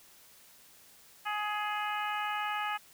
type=harmonic tone; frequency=419 Hz; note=G#4; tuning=15 cents sharp; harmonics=2 / 3 / 4 / 5 / 6 / 7; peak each=-35 / -36 / -39 / -43 / -42 / -43 dBFS; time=1.25-2.78 s; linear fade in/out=20 ms; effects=white hiss -58 dBFS RMS until 2.93 s